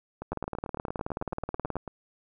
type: two click trains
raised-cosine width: 1 ms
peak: -17 / -22 dBFS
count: 28 / 16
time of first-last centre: 0.32-1.756 / 0.22-1.877 s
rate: 18.8 / 9.05 Hz
effects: none